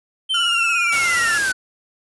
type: linear sweep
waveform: triangle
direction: down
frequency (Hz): 3136 to 1477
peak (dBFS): -16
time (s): 0.29-1.53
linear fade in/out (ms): 20
type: tone with vibrato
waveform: 35% pulse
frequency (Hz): 1381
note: F6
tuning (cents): -20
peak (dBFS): -19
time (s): 0.34-1.38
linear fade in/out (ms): 5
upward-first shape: sine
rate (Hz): 17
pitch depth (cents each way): 42
type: noise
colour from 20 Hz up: white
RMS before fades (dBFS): -25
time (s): 0.92-1.52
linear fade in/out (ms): 5
effects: resampled to 24000 Hz